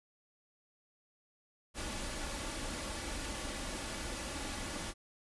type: noise with comb filter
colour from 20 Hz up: pink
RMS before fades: -40 dBFS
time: 1.74-4.94 s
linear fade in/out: 50 ms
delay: 3.5 ms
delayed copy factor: +0.5
effects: resampled to 24000 Hz